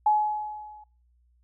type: tone with level ramp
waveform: sine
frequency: 847 Hz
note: G#5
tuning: 34 cents sharp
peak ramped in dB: -16 to -46 dBFS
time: 0.06-0.84 s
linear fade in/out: 5 ms
effects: noise-tail reverb RT60 0.5 s tail -26 dB re dry + added 60 Hz sine -61 dBFS peak until 1.43 s